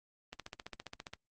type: click train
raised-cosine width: 0.2 ms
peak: -25 dBFS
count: 13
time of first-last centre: 0.33-1.135 s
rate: 14.9 Hz
effects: Opus 32 kbps